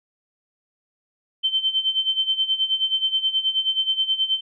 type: tone with tremolo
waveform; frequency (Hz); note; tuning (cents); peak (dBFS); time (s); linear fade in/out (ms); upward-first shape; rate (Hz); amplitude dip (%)
sine; 3095; G7; -23; -16; 1.43-4.41; 20; sine; 9.4; 80
effects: none